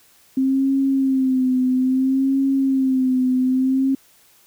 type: tone with vibrato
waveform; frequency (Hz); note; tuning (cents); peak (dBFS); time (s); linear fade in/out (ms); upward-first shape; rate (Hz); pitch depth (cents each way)
sine; 263.1; C4; +10; -15; 0.37-3.95; 5; sine; 0.6; 54
effects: white hiss -54 dBFS RMS until 4.46 s